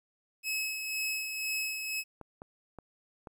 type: tone with tremolo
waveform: sawtooth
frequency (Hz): 2575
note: E7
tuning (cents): -41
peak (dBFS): -27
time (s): 0.43-2.04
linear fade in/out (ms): 50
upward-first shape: sine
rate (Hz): 2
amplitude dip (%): 45
type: clicks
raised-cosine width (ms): 1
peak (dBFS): -30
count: 4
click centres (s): 2.213 / 2.419 / 2.787 / 3.272
effects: 11-bit